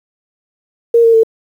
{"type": "tone with pitch steps", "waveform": "sine", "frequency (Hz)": [466.2, 457.9, 449.8], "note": ["A#4", "A#4", "A4"], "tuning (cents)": [0, -31, 38], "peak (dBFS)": -5, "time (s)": [0.94, 1.234], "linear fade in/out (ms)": 5, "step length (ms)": 98, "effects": ["7-bit"]}